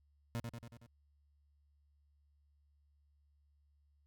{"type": "tone with echo", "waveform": "30% pulse", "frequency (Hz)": 117.2, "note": "A#2", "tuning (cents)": 10, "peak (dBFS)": -34, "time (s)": [0.35, 0.4], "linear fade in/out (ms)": 0, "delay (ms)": 93, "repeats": 5, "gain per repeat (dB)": -4, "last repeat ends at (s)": 0.865, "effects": ["added 72 Hz sine -69 dBFS peak until 4.06 s"]}